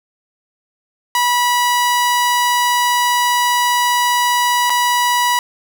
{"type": "tone with dropouts", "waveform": "sawtooth", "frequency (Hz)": 975, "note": "B5", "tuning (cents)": -23, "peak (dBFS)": -9, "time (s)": [1.15, 5.39], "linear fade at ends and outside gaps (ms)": 1, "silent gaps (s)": [4.697, 4.702], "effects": []}